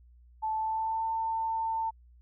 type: tone with pitch glide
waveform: sine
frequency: 875 to 897 Hz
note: A5 to A5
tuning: -10 to +33 cents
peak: -28 dBFS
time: 0.42-1.91 s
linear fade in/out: 20 ms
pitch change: +43 cents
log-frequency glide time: 0.54-1.08 s
effects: added 60 Hz sine -54 dBFS peak until 2.21 s